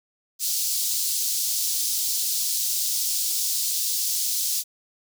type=high-pass noise; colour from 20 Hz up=pink; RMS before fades=-25 dBFS; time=0.39-4.64 s; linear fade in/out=50 ms; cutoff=4500 Hz; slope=24 dB/octave; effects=none